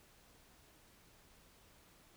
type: silence
effects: pink hiss -65 dBFS RMS until 2.16 s